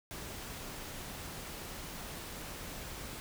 pink noise, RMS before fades -44 dBFS, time 0.11-3.2 s, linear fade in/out 0 ms, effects none

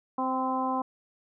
harmonic tone with a mistuned harmonic, 260.7 Hz, C4, 6 cents flat, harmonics 1 / 2 / 3 / 4 / 5, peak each -31 / -36 / -31 / -30 / -43 dBFS, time 0.18-0.82 s, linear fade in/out 5 ms, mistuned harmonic 4, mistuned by -20 cents, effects none

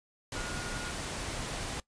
sine tone in noise, 1435 Hz, F6, 47 cents sharp, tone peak -41 dBFS, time 0.36-0.91 s, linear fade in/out 2 ms, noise pink, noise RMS -37 dBFS, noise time 0.32-1.8 s, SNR -7 dB, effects noise-tail reverb RT60 0.1 s tail -20 dB re dry + resampled to 22050 Hz

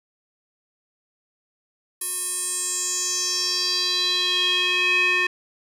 square tone with band-pass filter sweep, 361.9 Hz, F#4, 38 cents flat, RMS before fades -23 dBFS, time 2.01-5.27 s, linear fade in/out 5 ms, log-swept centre 11000 to 2200 Hz, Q 5.1, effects none

